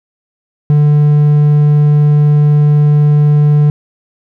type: tone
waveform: triangle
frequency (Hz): 148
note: D3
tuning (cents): +14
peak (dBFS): -3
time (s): 0.7-3.7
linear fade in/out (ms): 0
effects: none